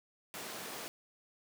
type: high-pass noise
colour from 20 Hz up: pink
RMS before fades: -44 dBFS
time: 0.34-0.88 s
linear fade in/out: 0 ms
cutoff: 280 Hz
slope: 12 dB/octave
effects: none